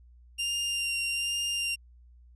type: tone with vibrato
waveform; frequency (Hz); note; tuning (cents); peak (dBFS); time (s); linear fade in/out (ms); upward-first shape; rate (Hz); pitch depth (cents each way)
sawtooth; 2786; F7; -5; -25; 0.38-1.76; 20; sine; 1.2; 14
effects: added 60 Hz sine -52 dBFS peak until 2.35 s + resampled to 24000 Hz